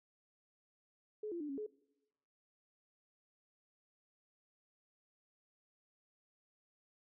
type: tone with pitch steps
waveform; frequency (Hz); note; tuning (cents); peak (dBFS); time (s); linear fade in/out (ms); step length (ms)
sine; 425.7 / 342.9 / 296.5 / 275.4 / 424.8; G#4 / F4 / D4 / C#4 / G#4; +43 / -32 / +17 / -11 / +39; -39; 1.23-1.665; 5; 87
effects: noise-tail reverb RT60 1.0 s tail -24 dB re dry